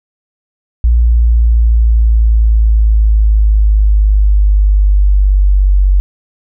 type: exponential sweep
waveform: sine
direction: down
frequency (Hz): 58.6 to 47.39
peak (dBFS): -5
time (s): 0.84-6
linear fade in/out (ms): 0
effects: none